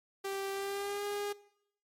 sawtooth tone with pitch glide, 391.6 to 408.7 Hz, G4 to G#4, -2 to -28 cents, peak -31 dBFS, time 0.24-1.33 s, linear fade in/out 10 ms, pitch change +74 cents, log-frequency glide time 0.53-1.05 s, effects noise-tail reverb RT60 0.7 s tail -19 dB re dry + MP3 64 kbps

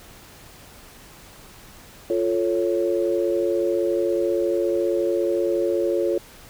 sine chord, F augmented, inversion none, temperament equal, 349.2 / 440 / 554.4 Hz, F4 / A4 / C#5, 0 / 0 / 0 cents, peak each -22 / -25 / -24 dBFS, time 2.1-6.18 s, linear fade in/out 2 ms, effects pink hiss -46 dBFS RMS until 6.49 s

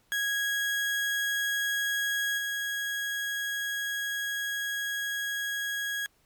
35% pulse tone with level steps, 1652 Hz, G#6, 10 cents flat, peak -25 / -28 dBFS, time 0.12-6.06 s, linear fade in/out 0 ms, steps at 2.37 s, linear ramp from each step 20 ms, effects pink hiss -67 dBFS RMS until 6.25 s + MP3 96 kbps

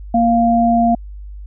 sine tone pair together, 233.3 / 697 Hz, A#3 / F5, +2 / -4 cents, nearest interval octave + perfect fifth, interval 1894 cents, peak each -13 dBFS, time 0.14-0.95 s, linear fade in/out 5 ms, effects added 50 Hz sine -29 dBFS peak until 1.46 s

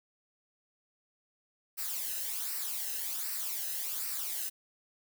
blue noise with flanger, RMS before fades -36 dBFS, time 1.77-4.5 s, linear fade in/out 20 ms, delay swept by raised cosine 0.29 to 0.89 ms, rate 1.3 Hz, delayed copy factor -0.65, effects none

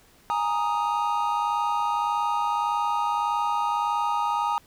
triangle chord, Ab suspended second, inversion none, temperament equal, 830.6 / 932.3 / 1244.5 Hz, Ab5 / Bb5 / Eb6, 0 / 0 / 0 cents, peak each -26 / -24 / -26 dBFS, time 0.3-4.58 s, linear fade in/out 0 ms, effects pink hiss -57 dBFS RMS until 4.66 s

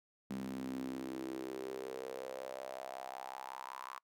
sawtooth tone with high-pass filter sweep, 65.4 Hz, C2, in tune, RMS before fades -44 dBFS, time 0.3-3.99 s, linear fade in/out 0 ms, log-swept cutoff 210 to 1100 Hz, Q 5.7, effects noise-tail reverb RT60 0.1 s tail -26 dB re dry

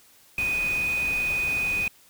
sine tone in noise, 2489 Hz, D#7, in tune, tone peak -23 dBFS, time 0.38-1.88 s, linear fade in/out 2 ms, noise pink, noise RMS -37 dBFS, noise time 0.38-1.88 s, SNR +11 dB, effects white hiss -56 dBFS RMS until 2.09 s

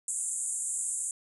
pink band-pass noise, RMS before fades -33 dBFS, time 0.08-1.11 s, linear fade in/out 2 ms, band 7100 to 10000 Hz, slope 96 dB/octave, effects none

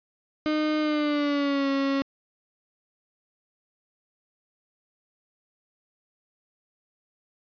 35% pulse tone with pitch glide, 306.3 to 274.5 Hz, D#4 to C#4, -27 to -17 cents, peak -21 dBFS, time 0.46-2.02 s, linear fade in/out 0 ms, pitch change -190 cents, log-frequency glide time 0.8-1.69 s, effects resampled to 11025 Hz

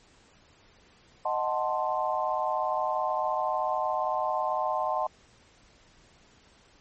sine chord, D# diminished seventh, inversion none, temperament equal, 622.3 / 740 / 880 / 1046.5 Hz, D#5 / F#5 / A5 / C6, 0 / 0 / 0 / 0 cents, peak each -31 dBFS, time 1.25-5.07 s, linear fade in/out 5 ms, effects pink hiss -59 dBFS RMS until 6.8 s + MP3 32 kbps

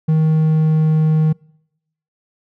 triangle tone with pitch glide, 157.5 to 156.5 Hz, D#3 to D#3, +21 to +10 cents, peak -9 dBFS, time 0.08-1.33 s, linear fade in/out 10 ms, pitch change -11 cents, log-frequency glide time 0.19-0.91 s, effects noise-tail reverb RT60 0.8 s tail -26 dB re dry

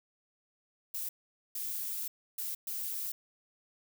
violet noise bursts at uneven times, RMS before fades -37 dBFS, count 4, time 0.94-1.09 / 1.55-2.08 / 2.38-2.55 / 2.67-3.12 s, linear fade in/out 5 ms, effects none

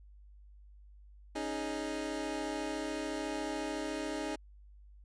25% pulse chord, C# suspended second, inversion none, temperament equal, 277.2 / 311.1 / 415.3 Hz, C#4 / D#4 / G#4, 0 / 0 / 0 cents, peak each -37 / -34 / -38 dBFS, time 1.35-4.36 s, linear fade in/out 10 ms, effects added 50 Hz sine -53 dBFS peak until 5.04 s + resampled to 22050 Hz

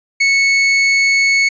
40% pulse tone, 2207 Hz, C#7, 8 cents flat, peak -9 dBFS, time 0.2-1.49 s, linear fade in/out 10 ms, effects resampled to 16000 Hz

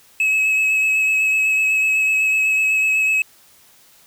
triangle tone with vibrato, 2575 Hz, E7, 41 cents flat, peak -13 dBFS, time 0.2-3.22 s, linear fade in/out 2 ms, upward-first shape sine, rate 8 Hz, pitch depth 16 cents each way, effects white hiss -51 dBFS RMS until 4.06 s

